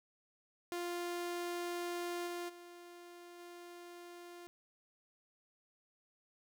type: tone with level steps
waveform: sawtooth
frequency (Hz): 349.2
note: F4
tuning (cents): 0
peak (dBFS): -34 / -36 / -48 / -46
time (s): 0.72-4.47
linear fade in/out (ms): 0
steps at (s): 2.26 / 2.48 / 3.38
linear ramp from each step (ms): 20
effects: none